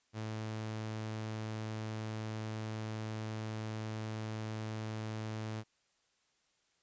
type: tone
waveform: sawtooth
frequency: 109.3 Hz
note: A2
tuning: 11 cents flat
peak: -34 dBFS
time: 0.13-5.64 s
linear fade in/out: 50 ms
effects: white hiss -75 dBFS RMS until 6.82 s + resampled to 16000 Hz